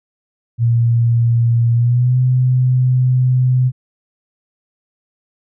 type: tone with pitch glide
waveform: sine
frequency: 117.3 to 127.18 Hz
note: A#2 to C3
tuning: +11 to -49 cents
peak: -10 dBFS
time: 0.58-3.72 s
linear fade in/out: 50 ms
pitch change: +140 cents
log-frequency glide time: 1.73-2.18 s
effects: none